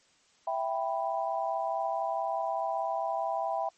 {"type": "chord", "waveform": "sine", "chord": "E minor", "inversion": "none", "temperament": "equal", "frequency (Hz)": [659.3, 784, 987.8], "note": ["E5", "G5", "B5"], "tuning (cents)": [0, 0, 0], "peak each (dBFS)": [-32, -32, -35], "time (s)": [0.47, 3.69], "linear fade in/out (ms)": 5, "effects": ["white hiss -65 dBFS RMS until 3.77 s", "MP3 32 kbps"]}